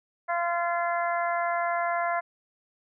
harmonic tone, 344 Hz, F4, 26 cents flat, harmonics 2 / 3 / 4 / 5 / 6, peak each -27 / -31 / -33 / -35 / -37 dBFS, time 0.28-2.21 s, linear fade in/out 20 ms, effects none

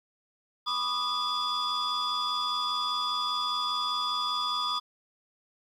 sine tone cluster, 991 / 1146 / 1231 / 3438 / 4896 Hz, B5 / D6 / D#6 / A7 / D#8, +6 / -43 / -19 / -41 / -29 cents, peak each -35 / -36 / -30 / -30 / -35 dBFS, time 0.66-4.8 s, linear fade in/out 20 ms, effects tanh soft clip ceiling -22 dBFS + 10-bit

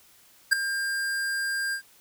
square tone with ADSR envelope, 1600 Hz, G6, 35 cents sharp, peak -14 dBFS, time 0.51-1.82 s, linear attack 19 ms, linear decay 5 ms, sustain -13 dB, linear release 90 ms, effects white hiss -57 dBFS RMS until 2 s

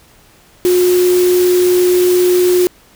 sine tone in noise, 360 Hz, F#4, 47 cents flat, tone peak -8 dBFS, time 0.65-2.67 s, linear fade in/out 0 ms, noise white, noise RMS -23 dBFS, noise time 0.65-2.67 s, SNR +12 dB, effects pink hiss -47 dBFS RMS until 2.95 s

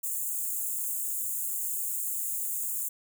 white high-pass noise, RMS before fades -32 dBFS, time 0.03-2.89 s, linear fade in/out 10 ms, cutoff 6800 Hz, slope 96 dB/octave, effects none

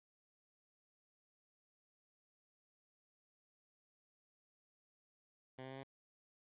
10% pulse tone with pitch steps, 130 / 131.74 / 133.5 / 135.29 Hz, C3 / C3 / C3 / C#3, -11 / +12 / +35 / -42 cents, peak -39 dBFS, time 5.58-5.836 s, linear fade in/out 10 ms, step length 64 ms, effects resampled to 8000 Hz + 12-bit

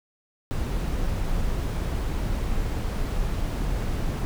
brown noise, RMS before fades -26 dBFS, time 0.51-4.25 s, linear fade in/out 0 ms, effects none

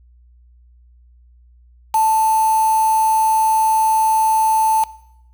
sine tone with quantisation, 880 Hz, A5, in tune, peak -12 dBFS, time 1.94-4.84 s, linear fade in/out 5 ms, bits 4, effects noise-tail reverb RT60 0.8 s tail -20 dB re dry + added 60 Hz sine -46 dBFS peak until 5.33 s

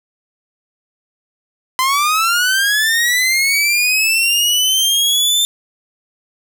sawtooth linear sweep, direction up, 1019 to 3585 Hz, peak -9 dBFS, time 1.79-5.45 s, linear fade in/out 0 ms, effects none

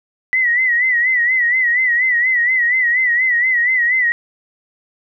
sine tone with vibrato, 1968 Hz, B6, 7 cents flat, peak -12 dBFS, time 0.33-4.12 s, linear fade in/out 0 ms, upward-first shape sine, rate 4.2 Hz, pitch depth 88 cents each way, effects none

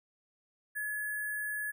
sine tone with sample-and-hold, 1700 Hz, G#6, 40 cents sharp, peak -33 dBFS, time 0.75-1.72 s, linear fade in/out 20 ms, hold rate 11025 Hz, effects none

